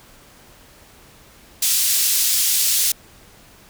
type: band-pass noise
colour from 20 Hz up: white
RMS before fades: -18 dBFS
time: 1.62-2.92 s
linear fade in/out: 5 ms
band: 3600 to 15000 Hz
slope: 12 dB/octave
effects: pink hiss -48 dBFS RMS until 3.69 s